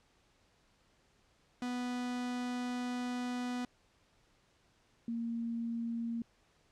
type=tone pair in turn; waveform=45% pulse / sine; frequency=246.9 / 231.9 Hz; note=B3 / A#3; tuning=0 / -9 cents; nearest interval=minor second; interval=109 cents; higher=first; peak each=-35 / -34 dBFS; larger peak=second; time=1.62-3.65 / 5.08-6.22 s; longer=first; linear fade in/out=2 ms; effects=pink hiss -70 dBFS RMS until 6.71 s + low-pass 7000 Hz 12 dB/octave